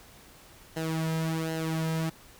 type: tone with flanger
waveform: sawtooth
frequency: 161.1 Hz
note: E3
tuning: 39 cents flat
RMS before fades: -30 dBFS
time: 0.76-2.1 s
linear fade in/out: 10 ms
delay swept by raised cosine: 0.84 to 2.74 ms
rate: 1.3 Hz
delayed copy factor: -0.7
effects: pink hiss -53 dBFS RMS until 2.39 s